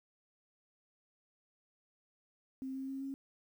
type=tone with pitch steps; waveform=sine; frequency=264.3 / 266.9 / 269.5 / 272.2 Hz; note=C4 / C4 / C#4 / C#4; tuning=+18 / +35 / -49 / -31 cents; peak=-38 dBFS; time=2.62-3.14 s; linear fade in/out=0 ms; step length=130 ms; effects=11-bit